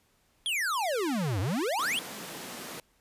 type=exponential two-way sweep; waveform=square; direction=down then up; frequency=3414 to 88.5 to 3414 Hz; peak=-28 dBFS; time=0.46-1.99 s; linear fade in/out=0 ms; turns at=1.4 s
type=high-pass noise; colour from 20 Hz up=pink; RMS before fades=-41 dBFS; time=1.79-2.8 s; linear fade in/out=2 ms; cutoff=170 Hz; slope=24 dB/octave
effects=pink hiss -68 dBFS RMS until 3 s + resampled to 32000 Hz